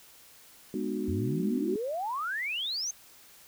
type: chord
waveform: sine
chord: G# minor seventh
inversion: none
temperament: equal with one note detuned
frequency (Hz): 207.7 / 246.9 / 303.1 / 370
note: G#3 / B3 / D#4 / F#4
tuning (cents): 0 / 0 / -45 / 0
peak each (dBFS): -35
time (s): 0.74-1.76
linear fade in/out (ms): 2
type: exponential sweep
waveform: sine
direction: up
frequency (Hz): 81.6 to 6460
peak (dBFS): -30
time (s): 1.08-2.91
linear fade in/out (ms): 5
effects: white hiss -55 dBFS RMS until 3.47 s